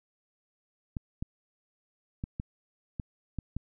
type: clicks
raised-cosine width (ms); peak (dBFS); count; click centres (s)
5; -21; 7; 0.968 / 1.225 / 2.239 / 2.399 / 2.998 / 3.387 / 3.566
effects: none